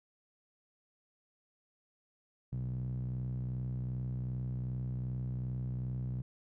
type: tone with band-pass filter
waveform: sawtooth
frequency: 62.6 Hz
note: B1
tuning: 24 cents sharp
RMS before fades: -37 dBFS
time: 2.52-6.22 s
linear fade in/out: 5 ms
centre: 140 Hz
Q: 5.3
effects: none